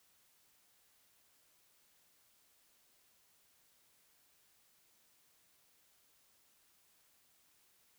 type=silence; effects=white hiss -71 dBFS RMS until 7.98 s